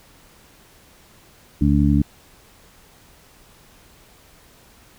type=harmonic tone; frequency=71.7 Hz; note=D2; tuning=41 cents flat; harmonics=1 / 2 / 3 / 4; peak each=-19 / -19 / -19 / -19 dBFS; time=1.61-2.02 s; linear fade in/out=5 ms; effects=pink hiss -51 dBFS RMS until 4.98 s